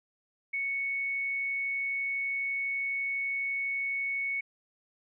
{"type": "tone", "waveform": "sine", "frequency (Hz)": 2217, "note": "C#7", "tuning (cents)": 0, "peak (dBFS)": -29, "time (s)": [0.53, 4.41], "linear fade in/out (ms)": 10, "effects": []}